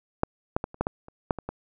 clicks, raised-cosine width 1 ms, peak -7 / -9 / -15 / -29 / -10 / -12 / -30 / -8 / -20 / -18 dBFS, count 10, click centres 0.234 / 0.565 / 0.641 / 0.744 / 0.81 / 0.869 / 1.084 / 1.308 / 1.387 / 1.49 s, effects none

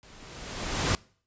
pink noise with level ramp, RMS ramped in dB -53 to -24 dBFS, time 0.03-0.95 s, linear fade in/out 0 ms, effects noise-tail reverb RT60 0.5 s tail -24 dB re dry + resampled to 16000 Hz

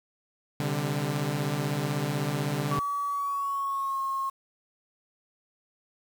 sawtooth chord, C suspended second, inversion none, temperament equal with one note detuned, 130.81 / 146.83 / 198.85 Hz, C3 / D3 / G3, 0 / 0 / +25 cents, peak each -29 / -25 / -31 dBFS, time 0.6-2.79 s, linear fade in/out 0 ms
sine tone with pitch glide, 1140 to 1081 Hz, C#6 to C#6, +48 to -44 cents, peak -27 dBFS, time 2.71-4.3 s, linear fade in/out 10 ms, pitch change -92 cents, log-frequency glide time 3.08-4 s
effects 8-bit

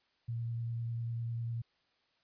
sine tone with vibrato, 116.54 Hz, A#2, in tune, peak -34 dBFS, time 0.28-1.62 s, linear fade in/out 10 ms, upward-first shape sine, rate 10 Hz, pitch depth 12 cents each way, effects white hiss -74 dBFS RMS until 2.23 s + resampled to 11025 Hz

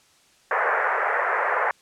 white band-pass noise, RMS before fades -23 dBFS, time 0.51-1.71 s, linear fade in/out 2 ms, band 450 to 1900 Hz, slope 48 dB/octave, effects white hiss -58 dBFS RMS until 1.81 s + low-pass 8000 Hz 12 dB/octave

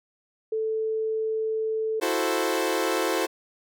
sine tone, 440 Hz, A4, in tune, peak -24 dBFS, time 0.52-2 s, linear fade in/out 5 ms
sawtooth chord, F# half-diminished seventh, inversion third, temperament equal, 329.6 / 370 / 440 / 523.3 Hz, E4 / F#4 / A4 / C5, 0 / 0 / 0 / 0 cents, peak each -25 dBFS, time 2.01-3.27 s, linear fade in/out 20 ms
effects none

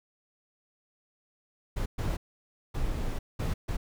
brown noise bursts at uneven times, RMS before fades -30 dBFS, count 5, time 1.76-1.86 / 1.98-2.17 / 2.74-3.19 / 3.39-3.54 / 3.68-3.77 s, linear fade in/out 10 ms, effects none

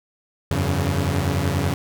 sawtooth tone cluster, 85.3 / 95.7 / 140.1 Hz, F2 / G2 / C#3, -40 / -41 / +19 cents, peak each -20 dBFS, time 0.51-1.74 s, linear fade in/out 0 ms, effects none

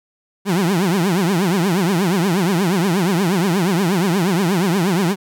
30% pulse tone with vibrato, 182.4 Hz, F#3, 24 cents flat, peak -12 dBFS, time 0.45-5.16 s, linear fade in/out 50 ms, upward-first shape triangle, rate 8.4 Hz, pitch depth 250 cents each way, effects none

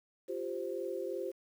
sine chord, F suspended second, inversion none, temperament equal, 349.2 / 392 / 523.3 Hz, F4 / G4 / C5, 0 / 0 / 0 cents, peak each -40 / -39 / -39 dBFS, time 0.28-1.32 s, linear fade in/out 20 ms, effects 10-bit

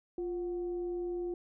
sine tone with frequency modulation, 350.3 Hz, F4, 5 cents sharp, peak -33 dBFS, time 0.18-1.34 s, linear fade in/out 2 ms, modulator 390 Hz, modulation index 0.24, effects none

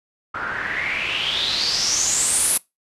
white noise with low-pass filter sweep, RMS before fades -22 dBFS, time 0.34-2.58 s, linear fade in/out 10 ms, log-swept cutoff 1300 to 11000 Hz, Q 6.4, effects noise-tail reverb RT60 0.2 s tail -23 dB re dry + resampled to 32000 Hz

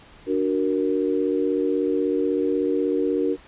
sine chord, D augmented, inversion none, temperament equal, 293.7 / 370 / 466.2 Hz, D4 / F#4 / A#4, 0 / 0 / 0 cents, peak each -24 dBFS, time 0.26-3.37 s, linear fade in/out 50 ms, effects pink hiss -49 dBFS RMS until 3.47 s + resampled to 8000 Hz

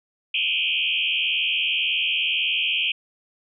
sine tone with frequency modulation, 2828 Hz, F7, 21 cents sharp, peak -20 dBFS, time 0.34-2.92 s, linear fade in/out 5 ms, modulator 81.8 Hz, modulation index 5.1, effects none

